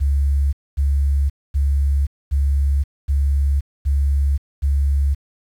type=tone bursts; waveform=sine; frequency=70 Hz; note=C#2; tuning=18 cents sharp; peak=-14 dBFS; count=7; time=0-5.15 s; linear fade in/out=20 ms; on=530 ms; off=240 ms; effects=8-bit